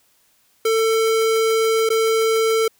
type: tone with dropouts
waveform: square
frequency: 446.5 Hz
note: A4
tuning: 25 cents sharp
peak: -16 dBFS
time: 0.65-2.68 s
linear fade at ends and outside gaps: 5 ms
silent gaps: 1.891-1.901 s
effects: white hiss -60 dBFS RMS until 2.79 s